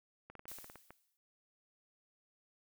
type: clicks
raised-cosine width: 0.5 ms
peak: -36 dBFS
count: 10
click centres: 0.3 / 0.353 / 0.394 / 0.455 / 0.516 / 0.586 / 0.644 / 0.699 / 0.757 / 0.906 s
type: noise with exponential decay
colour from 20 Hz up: blue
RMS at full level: -46 dBFS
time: 0.48-1.17 s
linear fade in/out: 0 ms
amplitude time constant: 150 ms
effects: none